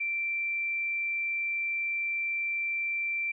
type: tone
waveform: sine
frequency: 2349 Hz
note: D7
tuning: in tune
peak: -28 dBFS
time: 0-3.32 s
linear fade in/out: 10 ms
effects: none